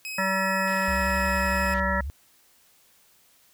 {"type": "tone", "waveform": "sawtooth", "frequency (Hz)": 2545, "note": "D#7", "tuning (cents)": 39, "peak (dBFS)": -29, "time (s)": [0.05, 1.74], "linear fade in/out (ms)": 0}
{"type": "harmonic tone", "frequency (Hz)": 191.3, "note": "G3", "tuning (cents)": -42, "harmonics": [1, 3, 5, 7, 9, 10], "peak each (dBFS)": [-30, -30, -30, -30, -30, -30], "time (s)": [0.18, 2.01], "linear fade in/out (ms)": 5}
{"type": "band-pass noise", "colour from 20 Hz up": "white", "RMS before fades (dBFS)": -45, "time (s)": [0.67, 1.8], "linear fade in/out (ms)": 2, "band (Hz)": [130, 2600], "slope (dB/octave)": 12}
{"type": "tone with vibrato", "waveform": "sine", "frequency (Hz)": 69.3, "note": "C#2", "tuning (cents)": 0, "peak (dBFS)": -29, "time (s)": [0.88, 2.1], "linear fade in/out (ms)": 0, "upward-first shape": "sine", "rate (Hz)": 11, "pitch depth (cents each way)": 150}
{"effects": ["white hiss -60 dBFS RMS until 3.53 s"]}